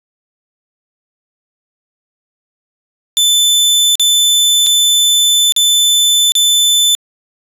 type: tone with dropouts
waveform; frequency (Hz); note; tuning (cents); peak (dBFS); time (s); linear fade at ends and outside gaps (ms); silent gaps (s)
sawtooth; 3520; A7; 0; -5; 3.17-6.95; 0; 3.954-3.997 / 4.664-4.668 / 5.522-5.564 / 6.32-6.353
effects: resampled to 32000 Hz